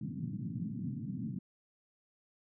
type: band-pass noise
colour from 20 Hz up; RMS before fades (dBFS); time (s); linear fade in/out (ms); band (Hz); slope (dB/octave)
white; -39; 0.01-1.39; 5; 110 to 250; 48
effects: none